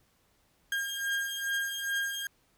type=beating tone pair; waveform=35% pulse; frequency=1612 / 1614.4 Hz; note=G6 / G#6; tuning=+48 / -49 cents; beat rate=2.4 Hz; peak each=-33 / -31 dBFS; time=0.72-2.27 s; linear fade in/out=2 ms; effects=pink hiss -69 dBFS RMS until 2.57 s